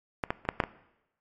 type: clicks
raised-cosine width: 0.5 ms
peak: -13 / -12 / -24 / -9 / -7 / -15 dBFS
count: 6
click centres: 0.238 / 0.305 / 0.452 / 0.489 / 0.602 / 0.638 s
effects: noise-tail reverb RT60 0.9 s tail -18 dB re dry + MP3 48 kbps